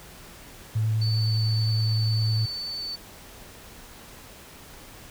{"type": "tone with vibrato", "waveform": "sine", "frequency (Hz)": 109.8, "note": "A2", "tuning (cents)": -3, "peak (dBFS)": -21, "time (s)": [0.75, 2.46], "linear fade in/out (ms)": 10, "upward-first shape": "triangle", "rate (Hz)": 9.8, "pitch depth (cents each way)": 16}
{"type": "tone", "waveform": "sine", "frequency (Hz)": 4509, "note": "C#8", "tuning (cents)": 29, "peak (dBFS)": -30, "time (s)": [1.01, 2.96], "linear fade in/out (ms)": 10}
{"effects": ["pink hiss -46 dBFS RMS until 5.1 s"]}